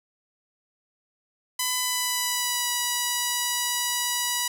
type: tone with pitch glide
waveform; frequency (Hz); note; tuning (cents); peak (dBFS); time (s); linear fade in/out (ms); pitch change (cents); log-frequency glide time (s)
5% pulse; 1004 to 974.3; B5 to B5; +28 to -24; -12; 1.59-4.48; 5; -52; 1.73-2.72
effects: none